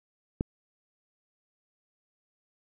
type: click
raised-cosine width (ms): 3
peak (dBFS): -14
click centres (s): 0.409
effects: none